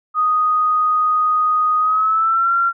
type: tone with pitch glide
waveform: sine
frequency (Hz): 1244.5 to 1372.9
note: D#6 to F6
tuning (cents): 0 to -30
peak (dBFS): -13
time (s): 0.14-2.73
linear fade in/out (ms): 50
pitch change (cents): +170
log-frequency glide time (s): 1.79-2.53
effects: none